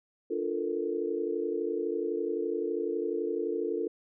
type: chord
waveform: sine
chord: Bb major seventh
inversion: first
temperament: equal with one note detuned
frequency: 293.7 / 349.2 / 440 / 471.9 Hz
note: D4 / F4 / A4 / Bb4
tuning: 0 / 0 / 0 / +21 cents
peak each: -37 / -33 / -32 / -37 dBFS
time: 0.3-3.88 s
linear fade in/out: 10 ms
effects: none